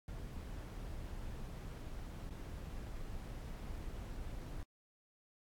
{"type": "noise with dropouts", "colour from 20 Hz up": "brown", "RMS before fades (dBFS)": -45, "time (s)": [0.08, 4.63], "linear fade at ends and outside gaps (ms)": 1, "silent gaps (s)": [2.295, 2.306], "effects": ["AAC 64 kbps"]}